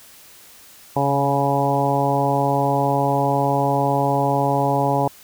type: harmonic tone with a mistuned harmonic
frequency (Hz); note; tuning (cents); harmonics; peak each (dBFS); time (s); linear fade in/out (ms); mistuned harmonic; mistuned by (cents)
140; C#3; +18; 1 / 2 / 3 / 4 / 5 / 6 / 7; -23 / -25 / -26 / -24 / -24 / -22 / -26; 0.96-5.08; 5; 1; -25
effects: white hiss -46 dBFS RMS until 5.23 s